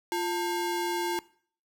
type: ring-modulated tone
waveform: square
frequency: 622.3 Hz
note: D#5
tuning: in tune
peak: -25 dBFS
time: 0.12-1.19 s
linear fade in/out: 0 ms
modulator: 274 Hz
effects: noise-tail reverb RT60 0.5 s tail -20 dB re dry